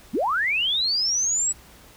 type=linear sweep; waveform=sine; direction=up; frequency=159.8 to 7920 Hz; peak=-20 dBFS; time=0.13-1.53 s; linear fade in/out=20 ms; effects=added 60 Hz sine -55 dBFS peak until 1.96 s + pink hiss -50 dBFS RMS until 1.96 s